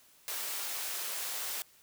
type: high-pass noise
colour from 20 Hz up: white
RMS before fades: -37 dBFS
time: 0.28-1.62 s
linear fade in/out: 0 ms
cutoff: 480 Hz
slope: 12 dB/octave
effects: white hiss -62 dBFS RMS until 1.82 s